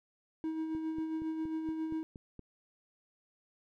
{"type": "tone with tremolo", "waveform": "triangle", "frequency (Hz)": 318.3, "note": "D#4", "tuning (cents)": 39, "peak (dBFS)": -30, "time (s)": [0.44, 2.03], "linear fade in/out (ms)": 0, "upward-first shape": "sine", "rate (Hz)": 7.4, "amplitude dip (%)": 40}
{"type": "click train", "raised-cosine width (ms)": 3, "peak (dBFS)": -34, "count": 8, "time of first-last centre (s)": [0.75, 2.393], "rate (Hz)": 4.26}
{"effects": []}